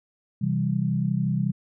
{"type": "chord", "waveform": "sine", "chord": "C major", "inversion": "none", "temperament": "equal", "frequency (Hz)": [130.81, 164.81, 196], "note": ["C3", "E3", "G3"], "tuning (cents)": [0, 0, 0], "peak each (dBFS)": -26, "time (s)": [0.41, 1.52], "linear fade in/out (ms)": 10, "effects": []}